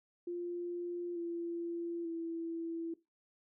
sine tone with pitch steps, 349.2 / 340.4 / 331.9 Hz, F4 / F4 / E4, 0 / -44 / +12 cents, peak -36 dBFS, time 0.27-2.94 s, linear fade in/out 5 ms, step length 890 ms, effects noise-tail reverb RT60 0.2 s tail -17 dB re dry

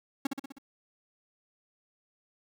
45% pulse tone with echo, 273.9 Hz, C#4, 21 cents flat, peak -26 dBFS, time 0.25-0.27 s, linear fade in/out 5 ms, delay 63 ms, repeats 5, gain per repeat -4 dB, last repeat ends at 0.585 s, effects 11-bit

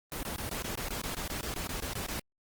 pink noise bursts, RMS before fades -36 dBFS, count 16, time 0.12-2.195 s, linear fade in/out 0 ms, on 110 ms, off 21 ms, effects Opus 24 kbps

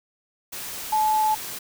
sine tone in noise, 863 Hz, A5, 34 cents flat, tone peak -18 dBFS, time 0.92-1.35 s, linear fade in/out 10 ms, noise white, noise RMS -34 dBFS, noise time 0.52-1.59 s, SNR +13 dB, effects none

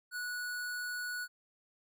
square tone, 1469 Hz, F#6, 13 cents flat, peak -37 dBFS, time 0.11-1.28 s, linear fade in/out 50 ms, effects none

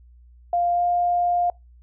sine tone with pitch glide, 698.5 to 704.2 Hz, F5 to F5, 0 to +14 cents, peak -18 dBFS, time 0.53-1.5 s, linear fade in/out 2 ms, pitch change +14 cents, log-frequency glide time 0.73-0.82 s, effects noise-tail reverb RT60 0.2 s tail -24 dB re dry + added 60 Hz sine -47 dBFS peak until 1.82 s

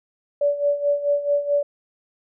sine tone with tremolo, 576 Hz, D5, 34 cents flat, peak -15 dBFS, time 0.41-1.63 s, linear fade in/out 5 ms, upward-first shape sine, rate 4.6 Hz, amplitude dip 75%, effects none

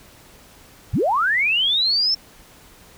sine linear sweep, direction up, 59.5 to 5400 Hz, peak -16 dBFS, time 0.93-2.15 s, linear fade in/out 10 ms, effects pink hiss -48 dBFS RMS until 2.97 s

